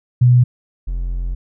sine / triangle tone pair in turn, 123.47 / 43.65 Hz, B2 / F1, 0 / 0 cents, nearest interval octave + tritone, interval 1800 cents, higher first, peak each -7 / -17 dBFS, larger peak first, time 0.21-0.44 / 0.87-1.35 s, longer second, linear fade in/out 10 ms, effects none

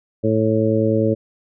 harmonic tone, 110 Hz, A2, in tune, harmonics 1 / 2 / 3 / 4 / 5, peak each -21 / -21 / -21 / -21 / -21 dBFS, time 0.23-1.15 s, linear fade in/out 20 ms, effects none

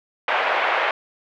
pink band-pass noise, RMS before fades -21 dBFS, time 0.28-0.91 s, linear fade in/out 2 ms, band 570 to 2600 Hz, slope 24 dB/octave, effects none

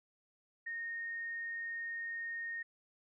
sine tone, 1849 Hz, A#6, 15 cents flat, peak -38 dBFS, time 0.66-2.63 s, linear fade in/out 10 ms, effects none

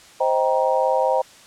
sine chord, C minor seventh, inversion none, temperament just, 523.3 / 627.9 / 784.9 / 941.9 Hz, C5 / Eb5 / G5 / Bb5, 0 / +16 / +2 / +18 cents, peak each -20 / -23 / -23 / -23 dBFS, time 0.2-1.22 s, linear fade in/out 10 ms, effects white hiss -47 dBFS RMS until 1.46 s + low-pass 8000 Hz 12 dB/octave

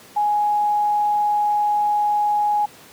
sine tone, 833 Hz, G#5, 5 cents sharp, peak -16 dBFS, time 0.16-2.66 s, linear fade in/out 10 ms, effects pink hiss -45 dBFS RMS until 2.92 s + high-pass 150 Hz 12 dB/octave

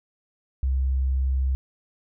sine tone, 65.9 Hz, C2, 13 cents sharp, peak -20 dBFS, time 0.63-1.55 s, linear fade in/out 0 ms, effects none

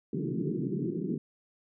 pink band-pass noise, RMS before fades -32 dBFS, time 0.13-1.18 s, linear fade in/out 5 ms, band 130 to 420 Hz, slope 96 dB/octave, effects none

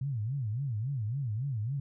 sine tone with vibrato, 121.9 Hz, B2, 22 cents flat, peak -30 dBFS, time 0.01-1.8 s, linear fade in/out 5 ms, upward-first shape sine, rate 3.6 Hz, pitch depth 280 cents each way, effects none

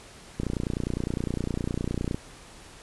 click train, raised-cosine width 3 ms, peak -15 dBFS, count 53, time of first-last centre 0.4-2.145 s, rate 29.8 Hz, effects pink hiss -48 dBFS RMS until 2.82 s + resampled to 24000 Hz

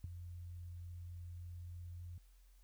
sine tone with ADSR envelope, 87.31 Hz, F2, in tune, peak -36 dBFS, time 0.04-2.18 s, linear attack 3 ms, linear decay 14 ms, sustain -10 dB, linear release 3 ms, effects added 44 Hz sine -61 dBFS peak until 2.63 s + white hiss -75 dBFS RMS until 2.63 s

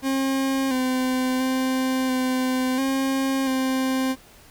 40% pulse tone with pitch steps, 268.7 / 256.7 / 260.2 / 256.9 / 268.5 / 262 Hz, C4 / C4 / C4 / C4 / C4 / C4, +46 / -33 / -9 / -32 / +45 / +2 cents, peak -20 dBFS, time 0.02-4.16 s, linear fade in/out 50 ms, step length 690 ms, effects pink hiss -50 dBFS RMS until 4.5 s

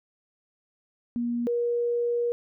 sine tone pair in turn, 238.3 / 476.6 Hz, A#3 / A#4, +38 / +38 cents, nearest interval octave, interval 1200 cents, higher second, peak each -25 / -23 dBFS, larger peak second, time 1.16-1.47 / 1.47-2.32 s, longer second, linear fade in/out 0 ms, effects none

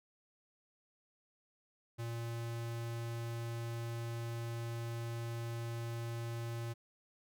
square tone, 116.54 Hz, A#2, in tune, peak -39 dBFS, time 1.98-6.74 s, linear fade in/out 20 ms, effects none

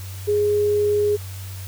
sine tone, 415.3 Hz, G#4, in tune, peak -16 dBFS, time 0.27-1.17 s, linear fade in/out 20 ms, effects added 95 Hz sine -31 dBFS peak until 1.67 s + white hiss -41 dBFS RMS until 1.67 s

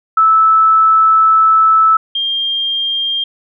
sine tone pair in turn, 1310 / 3203 Hz, E6 / G7, -11 / +37 cents, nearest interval octave + minor third, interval 1548 cents, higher second, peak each -6 / -14 dBFS, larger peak first, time 0.17-1.97 / 2.15-3.24 s, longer first, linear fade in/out 5 ms, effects none

